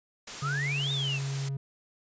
white noise, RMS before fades -39 dBFS, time 0.27-1.49 s, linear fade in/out 5 ms
sine exponential two-way sweep, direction up then down, 1174.7 to 3729 to 2535 Hz, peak -30 dBFS, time 0.41-1.2 s, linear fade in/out 50 ms, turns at 0.92 s
triangle tone with pitch glide, 141.1 to 137.16 Hz, C#3 to C#3, +31 to -18 cents, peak -28 dBFS, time 0.42-1.57 s, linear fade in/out 5 ms, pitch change -49 cents, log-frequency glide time 0.74-0.98 s
effects resampled to 16000 Hz

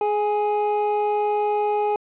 triangle tone pair together, 419.4 / 830.6 Hz, G#4 / G#5, +17 / 0 cents, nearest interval octave, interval 1183 cents, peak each -20 dBFS, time 0.01-1.96 s, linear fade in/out 2 ms, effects resampled to 8000 Hz + 9-bit

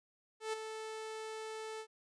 sawtooth tone with ADSR envelope, 438.7 Hz, A4, 5 cents flat, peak -30 dBFS, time 0.4-1.87 s, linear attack 130 ms, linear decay 14 ms, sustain -8 dB, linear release 72 ms, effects resampled to 22050 Hz

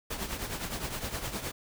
pink noise with tremolo, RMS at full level -33 dBFS, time 0.1-1.52 s, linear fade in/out 10 ms, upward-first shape triangle, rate 9.7 Hz, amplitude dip 70%, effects none

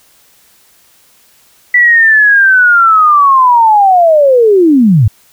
sine linear sweep, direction down, 1975.5 to 92.5 Hz, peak -3 dBFS, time 1.74-5.08 s, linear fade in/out 5 ms, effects white hiss -47 dBFS RMS until 5.32 s

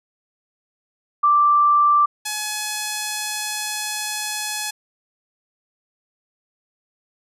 sine / 5% pulse tone pair in turn, 1174.7 / 847.7 Hz, D6 / G#5, 0 / +35 cents, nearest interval tritone, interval 565 cents, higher first, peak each -12 dBFS, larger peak neither, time 1.23-2.06 / 2.25-4.71 s, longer second, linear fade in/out 10 ms, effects resampled to 32000 Hz

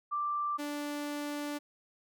sine / sawtooth tone pair in turn, 1177 / 292.4 Hz, D6 / D4, +3 / -7 cents, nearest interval 2 octaves, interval 2410 cents, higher first, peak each -30 / -31 dBFS, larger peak first, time 0.11-0.58 / 0.58-1.59 s, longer second, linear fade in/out 20 ms, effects none

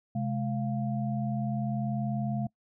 sine tone cluster, 130.4 / 210.6 / 696 Hz, C3 / G#3 / F5, -5 / +24 / -6 cents, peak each -31 / -31 / -38 dBFS, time 0.15-2.47 s, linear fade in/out 5 ms, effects noise-tail reverb RT60 0.1 s tail -22 dB re dry

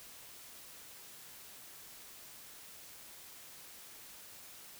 silence, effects white hiss -53 dBFS RMS until 4.79 s

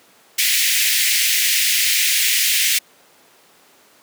pink high-pass noise, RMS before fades -17 dBFS, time 0.38-2.79 s, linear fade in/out 10 ms, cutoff 1900 Hz, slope 48 dB/octave, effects pink hiss -51 dBFS RMS until 4.02 s + high-pass 300 Hz 12 dB/octave

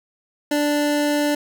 25% pulse tone, 293.7 Hz, D4, in tune, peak -14 dBFS, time 0.51-1.35 s, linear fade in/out 5 ms, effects none

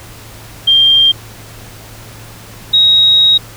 sine tone pair in turn, 3186 / 3789 Hz, G7 / A#7, +27 / +27 cents, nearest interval minor third, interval 300 cents, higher second, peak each -5 dBFS, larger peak neither, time 0.67-1.12 / 2.73-3.38 s, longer second, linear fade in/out 10 ms, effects added 110 Hz sine -36 dBFS peak until 3.56 s + pink hiss -35 dBFS RMS until 3.56 s

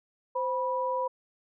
sine tone pair together, 519 / 979.7 Hz, C5 / B5, -14 / -14 cents, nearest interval major seventh, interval 1100 cents, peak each -30 / -29 dBFS, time 0.35-1.08 s, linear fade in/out 10 ms, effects none

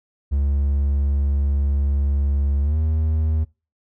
triangle tone with pitch glide, 70.3 to 78.45 Hz, C#2 to D#2, +25 to +15 cents, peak -15 dBFS, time 0.31-3.45 s, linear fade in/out 20 ms, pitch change +190 cents, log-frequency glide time 2.62-2.78 s, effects noise-tail reverb RT60 0.3 s tail -24 dB re dry

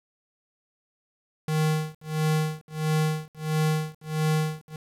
square tone with tremolo, 155.56 Hz, D#3, in tune, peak -21 dBFS, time 1.48-4.76 s, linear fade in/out 2 ms, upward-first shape sine, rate 1.5 Hz, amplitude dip 100%, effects resampled to 32000 Hz + 9-bit

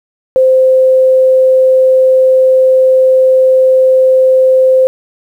sine tone, 520 Hz, C5, 11 cents flat, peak -4 dBFS, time 0.36-4.87 s, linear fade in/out 0 ms, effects 7-bit

